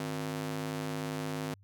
sawtooth ring-modulated tone, 207.7 Hz, G#3, in tune, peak -27 dBFS, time 0-1.54 s, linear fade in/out 2 ms, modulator 55.2 Hz, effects added 98 Hz sine -56 dBFS peak until 1.63 s

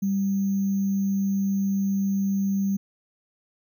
sine tone with sample-and-hold, 196.3 Hz, G3, 3 cents sharp, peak -21 dBFS, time 0.02-2.77 s, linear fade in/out 10 ms, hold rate 6300 Hz, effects none

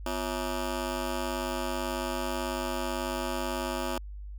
15% pulse ring-modulated tone, 300.8 Hz, D4, 42 cents sharp, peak -21 dBFS, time 0.06-3.98 s, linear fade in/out 2 ms, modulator 49.1 Hz, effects added 50 Hz sine -38 dBFS peak until 4.38 s

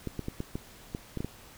clicks, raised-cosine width 3 ms, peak -20 dBFS, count 9, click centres 0.073 / 0.193 / 0.284 / 0.404 / 0.555 / 0.949 / 1.173 / 1.205 / 1.246 s, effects pink hiss -52 dBFS RMS until 1.57 s

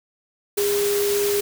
sine tone in noise, 407.8 Hz, G#4, 32 cents flat, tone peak -19 dBFS, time 0.57-1.41 s, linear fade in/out 10 ms, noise white, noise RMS -27 dBFS, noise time 0.57-1.41 s, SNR +5 dB, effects none

